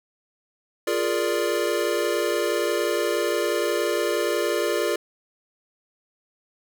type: chord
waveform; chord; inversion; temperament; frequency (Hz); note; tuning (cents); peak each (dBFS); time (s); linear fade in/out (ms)
square; Bb dominant seventh; second; equal; 349.2 / 415.3 / 466.2 / 587.3; F4 / Ab4 / Bb4 / D5; 0 / 0 / 0 / 0; -28; 0.87-4.96; 5
effects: none